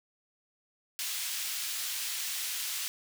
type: high-pass noise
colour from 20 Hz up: pink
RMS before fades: -35 dBFS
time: 0.99-2.88 s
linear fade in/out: 0 ms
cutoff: 2900 Hz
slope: 12 dB/octave
effects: none